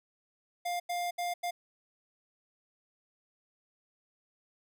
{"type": "tone bursts at uneven times", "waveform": "square", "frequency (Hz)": 703, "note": "F5", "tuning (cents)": 11, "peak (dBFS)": -32, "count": 4, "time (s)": [[0.65, 0.8], [0.89, 1.11], [1.18, 1.34], [1.43, 1.51]], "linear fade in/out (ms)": 10, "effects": []}